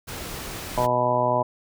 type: noise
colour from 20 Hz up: pink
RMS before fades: -34 dBFS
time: 0.07-0.87 s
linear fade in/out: 20 ms
type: harmonic tone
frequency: 123.47 Hz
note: B2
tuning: in tune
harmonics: 1 / 2 / 3 / 4 / 5 / 6 / 7 / 8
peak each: -30 / -32 / -32 / -31 / -23 / -32 / -27 / -24 dBFS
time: 0.77-1.43 s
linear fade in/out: 10 ms
effects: none